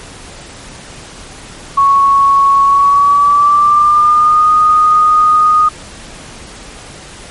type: tone with pitch glide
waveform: sine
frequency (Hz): 1108 to 1236.5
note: C#6 to D#6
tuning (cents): -1 to -11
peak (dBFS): -5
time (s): 1.77-5.69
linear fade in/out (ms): 10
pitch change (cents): +190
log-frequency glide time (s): 2.63-4.49
effects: pink hiss -32 dBFS RMS until 7.3 s + MP3 48 kbps